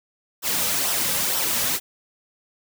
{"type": "noise with flanger", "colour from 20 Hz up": "white", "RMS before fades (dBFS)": -23, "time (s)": [0.42, 1.8], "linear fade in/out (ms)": 50, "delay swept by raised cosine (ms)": [0.44, 2.84], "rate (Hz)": 2.1, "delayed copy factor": -0.55, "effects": []}